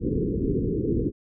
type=low-pass noise; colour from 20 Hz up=white; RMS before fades=-25 dBFS; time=0-1.12 s; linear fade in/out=50 ms; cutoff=460 Hz; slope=96 dB/octave; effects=none